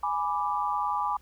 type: chord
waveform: sine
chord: G# diminished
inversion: none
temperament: equal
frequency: 830.6 / 987.8 / 1174.7 Hz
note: G#5 / B5 / D6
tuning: 0 / 0 / 0 cents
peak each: -30 dBFS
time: 0.03-1.17 s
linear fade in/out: 5 ms
effects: added 60 Hz sine -56 dBFS peak until 1.21 s + pink hiss -62 dBFS RMS until 1.21 s